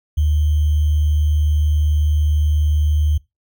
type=tone with sample-and-hold; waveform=sine; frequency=75.6 Hz; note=D#2; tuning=49 cents flat; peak=-13 dBFS; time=0.17-3.18 s; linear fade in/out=10 ms; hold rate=3150 Hz; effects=noise-tail reverb RT60 0.2 s tail -22 dB re dry